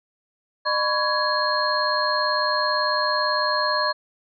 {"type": "tone cluster", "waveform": "sine", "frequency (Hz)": [605, 1002, 1120, 1667, 4234], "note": ["D#5", "B5", "C#6", "G#6", "C8"], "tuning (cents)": [-49, 25, 18, 6, 20], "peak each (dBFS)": -26, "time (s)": [0.65, 3.93], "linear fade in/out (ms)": 20, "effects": []}